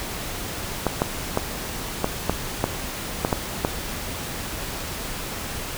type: clicks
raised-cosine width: 1 ms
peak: -5 dBFS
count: 9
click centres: 0.867 / 1.019 / 1.374 / 2.044 / 2.296 / 2.641 / 3.249 / 3.328 / 3.649 s
effects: pink hiss -31 dBFS RMS until 5.77 s